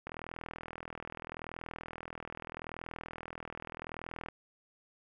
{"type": "click train", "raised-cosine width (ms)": 0.5, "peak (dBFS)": -26, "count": 173, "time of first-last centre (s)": [0.07, 4.286], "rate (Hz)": 40.8, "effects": []}